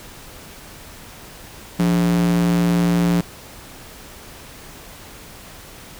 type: tone with high-pass filter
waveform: square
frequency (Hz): 58.27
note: A#1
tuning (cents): 0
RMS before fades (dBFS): -17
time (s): 1.79-3.21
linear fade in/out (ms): 5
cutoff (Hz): 200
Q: 5.7
effects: pink hiss -40 dBFS RMS until 5.99 s